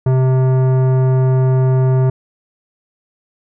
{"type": "tone with tanh clipping", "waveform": "sine", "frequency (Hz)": 130, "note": "C3", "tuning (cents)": -11, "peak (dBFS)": -12, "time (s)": [0.06, 2.1], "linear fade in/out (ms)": 5, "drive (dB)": 15, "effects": []}